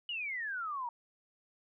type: exponential sweep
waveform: sine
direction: down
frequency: 2960 to 927 Hz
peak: -35 dBFS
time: 0.09-0.89 s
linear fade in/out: 2 ms
effects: none